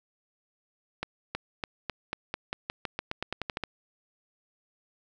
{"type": "accelerating click train", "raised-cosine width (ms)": 0.3, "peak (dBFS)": -15, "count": 17, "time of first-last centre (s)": [1.03, 3.637], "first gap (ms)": 320, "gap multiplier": 0.9, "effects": []}